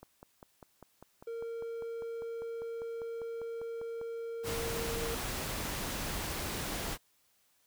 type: click train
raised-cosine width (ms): 1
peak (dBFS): -35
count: 21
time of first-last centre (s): 0.03-4.014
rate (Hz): 5.02
type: tone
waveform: triangle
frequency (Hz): 461.2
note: A#4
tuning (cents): -19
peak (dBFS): -35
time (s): 1.27-5.15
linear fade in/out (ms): 5
type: noise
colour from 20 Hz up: pink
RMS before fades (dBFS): -37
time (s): 4.43-6.98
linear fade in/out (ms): 50
effects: white hiss -71 dBFS RMS until 7.66 s